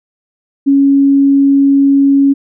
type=tone; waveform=sine; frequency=277.2 Hz; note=C#4; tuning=in tune; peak=-5 dBFS; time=0.66-2.34 s; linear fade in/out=20 ms; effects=none